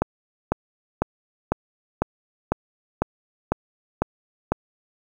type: click train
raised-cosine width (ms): 1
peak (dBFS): -5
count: 10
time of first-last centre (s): 0.02-4.52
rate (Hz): 2
effects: 7-bit